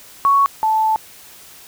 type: tone pair in turn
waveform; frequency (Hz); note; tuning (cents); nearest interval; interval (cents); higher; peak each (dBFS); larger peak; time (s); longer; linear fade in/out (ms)
sine; 1113 / 875.8; C#6 / A5; +7 / -8; major third; 415; first; -10 / -13; first; 0.25-0.46 / 0.63-0.96; second; 0
effects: white hiss -42 dBFS RMS until 1.67 s